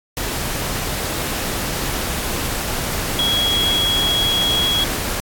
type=tone in noise; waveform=sine; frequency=3322 Hz; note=G#7; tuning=in tune; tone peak=-16 dBFS; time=3.19-4.84 s; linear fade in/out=0 ms; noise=pink; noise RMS=-23 dBFS; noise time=0.17-5.2 s; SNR=+4 dB; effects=AAC 64 kbps